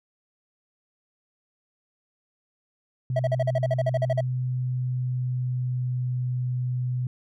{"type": "tone with pitch glide", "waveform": "sine", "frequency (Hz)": [127, 125.32], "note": ["B2", "B2"], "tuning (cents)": [49, 26], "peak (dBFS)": -24, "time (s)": [3.1, 7.07], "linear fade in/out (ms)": 2, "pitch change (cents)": -23, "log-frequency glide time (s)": [3.99, 6.19]}
{"type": "tone bursts", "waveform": "triangle", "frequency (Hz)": 648, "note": "E5", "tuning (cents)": -30, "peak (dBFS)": -19, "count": 14, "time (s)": [3.16, 4.208], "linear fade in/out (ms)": 5, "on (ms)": 34, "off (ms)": 44}
{"effects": []}